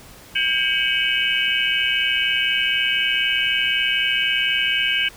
sine tone cluster, 1598 / 2257 / 2554 / 2906 / 3030 Hz, G6 / C#7 / D#7 / F#7 / F#7, +33 / +31 / +45 / -32 / +40 cents, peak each -24 dBFS, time 0.35-5.09 s, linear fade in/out 10 ms, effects pink hiss -44 dBFS RMS until 5.16 s

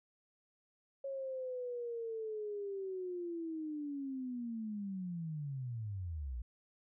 sine linear sweep, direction down, 550 to 55.2 Hz, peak -38 dBFS, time 1.04-6.42 s, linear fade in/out 5 ms, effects none

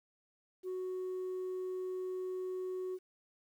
sine tone, 370 Hz, F#4, in tune, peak -34 dBFS, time 0.63-2.99 s, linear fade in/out 50 ms, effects tanh soft clip ceiling -35 dBFS + 11-bit

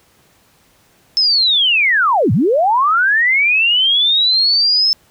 sine linear two-way sweep, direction down then up, 5280 to 93 to 5280 Hz, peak -10 dBFS, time 1.17-4.93 s, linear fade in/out 0 ms, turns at 2.32 s, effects pink hiss -53 dBFS RMS until 5.1 s + high-pass 60 Hz 12 dB/octave

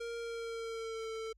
square tone with pitch glide, 466.2 to 445.4 Hz, A#4 to A4, 0 to +21 cents, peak -39 dBFS, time 0-1.33 s, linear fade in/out 10 ms, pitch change -79 cents, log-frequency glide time 0.18-1.11 s, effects added 50 Hz sine -63 dBFS peak until 1.37 s + low-pass 7000 Hz 12 dB/octave

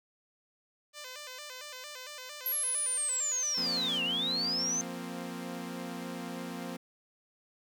5% pulse tone with vibrato, 550 Hz, C#5, 14 cents flat, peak -31 dBFS, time 0.93-4.02 s, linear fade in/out 50 ms, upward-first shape square, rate 4.4 Hz, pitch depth 130 cents each way
sine linear two-way sweep, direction down then up, 11770 to 2702 to 6310 Hz, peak -29 dBFS, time 2.46-4.81 s, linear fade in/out 0 ms, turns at 4.03 s
sawtooth chord, F suspended fourth, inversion none, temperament equal with one note detuned, 175.52 / 233.1 / 261.6 Hz, F3 / Bb3 / C4, +9 / 0 / 0 cents, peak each -38 dBFS, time 3.57-6.77 s, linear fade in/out 10 ms
effects none

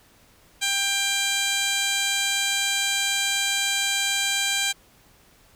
15% pulse tone with band-pass filter, 793 Hz, G5, 20 cents sharp, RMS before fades -24 dBFS, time 0.61-4.73 s, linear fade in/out 20 ms, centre 5500 Hz, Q 1.2, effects pink hiss -56 dBFS RMS until 5.55 s

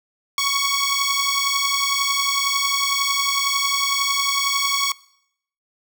10% pulse beating tone pair, 1108.7 / 1119.7 Hz, C#6 / C#6, 0 / +17 cents, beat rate 11 Hz, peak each -13 dBFS, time 0.38-4.92 s, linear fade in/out 2 ms, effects noise-tail reverb RT60 0.7 s tail -21 dB re dry

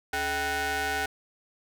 sawtooth ring-modulated tone, 352 Hz, F4, 14 cents sharp, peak -20 dBFS, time 0.13-1.06 s, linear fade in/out 5 ms, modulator 1130 Hz, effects none

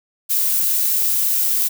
violet noise, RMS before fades -18 dBFS, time 0.29-1.69 s, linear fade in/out 20 ms, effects none

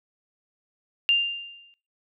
sine tone with exponential decay, 2794 Hz, F7, in tune, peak -15 dBFS, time 1.09-1.74 s, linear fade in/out 0 ms, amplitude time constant 140 ms, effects noise-tail reverb RT60 0.5 s tail -24 dB re dry

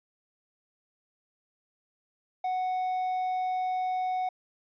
triangle tone, 740 Hz, F#5, in tune, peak -25 dBFS, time 2.44-4.29 s, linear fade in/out 5 ms, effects resampled to 11025 Hz

